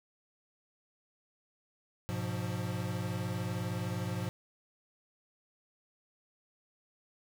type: chord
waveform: square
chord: F diminished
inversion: first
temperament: equal with one note detuned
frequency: 103.83 / 123.47 / 176.85 Hz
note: Ab2 / Cb3 / F3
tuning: 0 / 0 / +22 cents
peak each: -38 / -39 / -39 dBFS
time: 2.09-4.29 s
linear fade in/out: 0 ms
effects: none

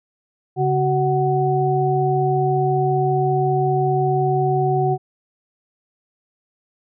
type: tone cluster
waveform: sine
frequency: 140.4 / 375.3 / 745 Hz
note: C#3 / F#4 / F#5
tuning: +22 / +25 / +12 cents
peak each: -20 dBFS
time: 0.56-4.98 s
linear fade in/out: 50 ms
effects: none

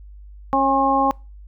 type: harmonic tone with a mistuned harmonic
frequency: 272.3 Hz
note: C#4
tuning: 31 cents flat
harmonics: 1 / 2 / 3 / 4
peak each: -22 / -23 / -18 / -20 dBFS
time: 0.53-1.11 s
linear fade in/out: 0 ms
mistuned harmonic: 4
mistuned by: -20 cents
effects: noise-tail reverb RT60 0.3 s tail -25 dB re dry + added 50 Hz sine -38 dBFS peak until 1.47 s

